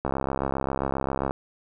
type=click train; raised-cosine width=1 ms; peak=-12 dBFS; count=86; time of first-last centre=0.05-1.309 s; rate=67.5 Hz; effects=none

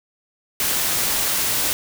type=noise; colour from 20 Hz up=white; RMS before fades=-21 dBFS; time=0.6-1.73 s; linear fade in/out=0 ms; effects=none

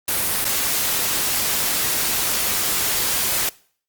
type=noise with dropouts; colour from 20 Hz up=white; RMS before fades=-21 dBFS; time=0.08-3.49 s; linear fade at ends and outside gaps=2 ms; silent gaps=0.445-0.451 s; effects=noise-tail reverb RT60 0.5 s tail -22 dB re dry + Opus 32 kbps

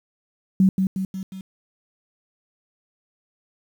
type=tone with echo; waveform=sine; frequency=190 Hz; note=F#3; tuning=46 cents sharp; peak=-12 dBFS; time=0.6-0.69 s; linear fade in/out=2 ms; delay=180 ms; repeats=4; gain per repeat=-5 dB; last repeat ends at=1.41 s; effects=8-bit

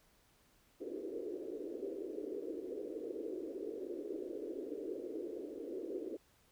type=band-pass noise; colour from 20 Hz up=pink; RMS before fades=-43 dBFS; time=0.8-6.17 s; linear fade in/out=10 ms; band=310 to 480 Hz; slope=48 dB/octave; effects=pink hiss -70 dBFS RMS until 6.51 s

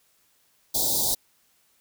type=band-stop noise; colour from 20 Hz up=white; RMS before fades=-24 dBFS; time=0.74-1.15 s; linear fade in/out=10 ms; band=940 to 3500 Hz; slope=96 dB/octave; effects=white hiss -65 dBFS RMS until 1.8 s

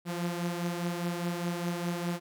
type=beating tone pair; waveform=sawtooth; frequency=172.4 / 177.3 Hz; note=F3 / F3; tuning=-22 / +26 cents; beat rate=4.9 Hz; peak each=-28 / -33 dBFS; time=0.05-2.2 s; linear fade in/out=50 ms; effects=none

